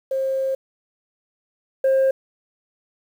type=tone pair in turn; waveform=sine; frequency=533 / 533 Hz; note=C5 / C5; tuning=+32 / +32 cents; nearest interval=unison; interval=0 cents; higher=neither; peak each=-19 / -12 dBFS; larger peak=second; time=0.11-0.55 / 1.84-2.11 s; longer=first; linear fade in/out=5 ms; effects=tanh soft clip ceiling -13 dBFS + 8-bit